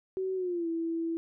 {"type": "tone with pitch glide", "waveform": "sine", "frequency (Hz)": [377.6, 330.6], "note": ["F#4", "E4"], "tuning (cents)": [35, 5], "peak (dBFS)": -29, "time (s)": [0.17, 1.17], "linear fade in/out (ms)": 0, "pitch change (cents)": -230, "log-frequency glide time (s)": [0.35, 0.68], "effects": []}